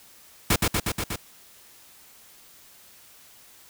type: noise with echo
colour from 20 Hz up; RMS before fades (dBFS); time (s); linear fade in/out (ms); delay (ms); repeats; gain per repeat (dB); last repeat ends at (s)
pink; -20; 0.5-0.56; 5; 120; 5; -2; 1.16
effects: white hiss -52 dBFS RMS until 3.69 s